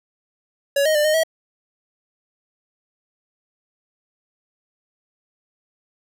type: tone with pitch steps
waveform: square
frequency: 562 / 624 / 596 / 616 / 645 Hz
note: C#5 / D#5 / D5 / D#5 / E5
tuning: +24 / +5 / +25 / -17 / -38 cents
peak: -16 dBFS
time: 0.76-1.235 s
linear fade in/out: 5 ms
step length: 95 ms
effects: none